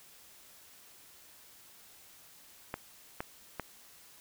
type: clicks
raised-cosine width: 0.5 ms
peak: -20 dBFS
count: 3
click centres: 2.741 / 3.205 / 3.597 s
effects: white hiss -57 dBFS RMS until 4.2 s